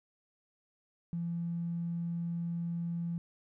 triangle tone with tanh clipping, 170 Hz, F3, 46 cents flat, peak -32 dBFS, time 1.13-3.18 s, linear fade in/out 0 ms, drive 2 dB, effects none

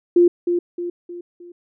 sine tone with echo, 349.2 Hz, F4, in tune, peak -9 dBFS, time 0.16-0.28 s, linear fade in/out 5 ms, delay 310 ms, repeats 4, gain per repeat -7 dB, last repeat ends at 1.52 s, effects none

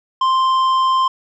triangle tone with tanh clipping, 1046.5 Hz, C6, in tune, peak -14 dBFS, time 0.21-1.08 s, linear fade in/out 5 ms, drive 12 dB, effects none

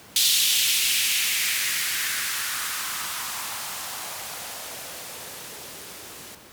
violet noise with band-pass filter sweep, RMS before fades -27 dBFS, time 0.16-6.35 s, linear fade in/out 2 ms, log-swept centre 3600 to 300 Hz, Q 2.2, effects pink hiss -47 dBFS RMS until 6.52 s + high-pass 100 Hz 12 dB/octave

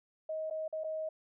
sine tone with dropouts, 630 Hz, D#5, 21 cents sharp, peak -34 dBFS, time 0.29-1.09 s, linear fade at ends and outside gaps 5 ms, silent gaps 0.5-0.508 / 0.68-0.726 / 0.837-0.843 s, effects none

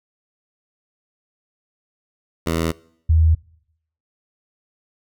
10% pulse / sine tone pair in turn, 82 / 80.17 Hz, E2 / E2, -9 / -48 cents, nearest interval unison, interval 39 cents, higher first, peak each -11 dBFS, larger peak neither, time 2.46-2.72 / 3.09-3.35 s, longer neither, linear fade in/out 10 ms, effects noise-tail reverb RT60 0.7 s tail -23 dB re dry

